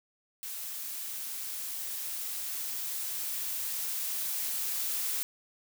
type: noise with level ramp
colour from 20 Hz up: blue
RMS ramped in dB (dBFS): -39 to -32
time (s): 0.43-5.23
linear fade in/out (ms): 0
effects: none